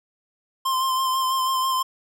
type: tone with vibrato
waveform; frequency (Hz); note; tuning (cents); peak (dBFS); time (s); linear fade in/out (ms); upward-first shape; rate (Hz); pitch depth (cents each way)
square; 1046.5; C6; 0; -21; 0.65-1.83; 10; sine; 6.1; 26
effects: none